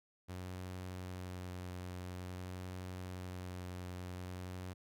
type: tone with vibrato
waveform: sawtooth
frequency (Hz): 91.1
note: F#2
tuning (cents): -26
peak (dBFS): -39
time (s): 0.28-4.74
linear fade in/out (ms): 20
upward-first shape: sine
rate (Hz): 0.49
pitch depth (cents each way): 14
effects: none